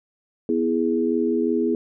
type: chord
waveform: sine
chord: E major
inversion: second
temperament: equal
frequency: 246.9 / 329.6 / 415.3 Hz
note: B3 / E4 / G#4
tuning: 0 / 0 / 0 cents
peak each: -23 dBFS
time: 0.49-1.75 s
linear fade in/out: 2 ms
effects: none